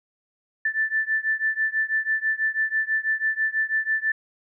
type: beating tone pair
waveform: sine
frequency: 1760 / 1766.1 Hz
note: A6 / A6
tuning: 0 / +6 cents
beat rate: 6.1 Hz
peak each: -24 / -25 dBFS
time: 0.65-4.12 s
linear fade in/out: 5 ms
effects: none